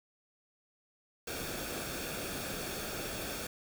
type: noise with comb filter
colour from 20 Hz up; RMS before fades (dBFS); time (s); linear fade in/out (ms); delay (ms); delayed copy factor
pink; -39; 1.27-3.47; 5; 1; -0.55
effects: none